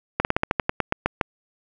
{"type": "slowing click train", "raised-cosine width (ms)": 0.5, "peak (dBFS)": -4, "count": 12, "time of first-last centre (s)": [0.2, 1.212], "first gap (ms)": 49, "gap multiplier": 1.12, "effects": []}